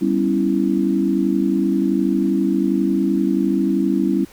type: chord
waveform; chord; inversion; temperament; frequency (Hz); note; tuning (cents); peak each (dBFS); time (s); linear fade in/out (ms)
sine; C# half-diminished seventh; second; equal; 196 / 246.9 / 277.2 / 329.6; G3 / B3 / C#4 / E4; 0 / 0 / 0 / 0; -20 / -25 / -20 / -20; 0.01-4.25; 10
effects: pink hiss -46 dBFS RMS until 4.32 s